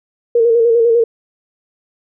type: tone with vibrato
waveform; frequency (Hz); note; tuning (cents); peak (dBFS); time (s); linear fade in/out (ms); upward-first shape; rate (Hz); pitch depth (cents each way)
sine; 464; A#4; -8; -8; 0.35-1.04; 5; square; 10; 39
effects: none